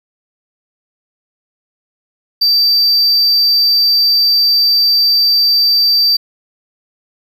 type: tone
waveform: triangle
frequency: 4659 Hz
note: D8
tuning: 15 cents flat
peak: -7 dBFS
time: 2.41-6.17 s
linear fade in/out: 10 ms
effects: 8-bit